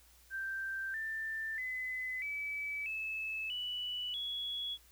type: tone with pitch steps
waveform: sine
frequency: 1568 / 1780.5 / 2022 / 2296 / 2607 / 2960 / 3361 Hz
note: G6 / A6 / B6 / D7 / E7 / F#7 / G#7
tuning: 0 / +20 / +40 / -40 / -20 / 0 / +20 cents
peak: -36 dBFS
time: 0.3-4.78 s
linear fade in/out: 50 ms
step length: 640 ms
effects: added 59 Hz sine -64 dBFS peak until 4.91 s + white hiss -64 dBFS RMS until 4.91 s